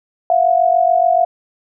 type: tone pair together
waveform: sine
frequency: 674 / 721 Hz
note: E5 / F#5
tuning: +38 / -45 cents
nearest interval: minor second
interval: 117 cents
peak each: -13 dBFS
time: 0.3-1.25 s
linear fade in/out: 2 ms
effects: none